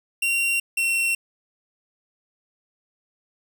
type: tone pair in turn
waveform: 45% pulse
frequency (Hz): 2752 / 2719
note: F7 / F7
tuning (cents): -26 / -47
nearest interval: unison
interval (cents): 21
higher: first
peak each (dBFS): -20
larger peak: neither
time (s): 0.22-0.6 / 0.77-1.15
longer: neither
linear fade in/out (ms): 5
effects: none